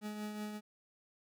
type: tone with tremolo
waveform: 40% pulse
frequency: 210.8 Hz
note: G#3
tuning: 26 cents sharp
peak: -37 dBFS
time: 0.01-0.61 s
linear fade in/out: 50 ms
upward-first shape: triangle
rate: 5.4 Hz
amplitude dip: 45%
effects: none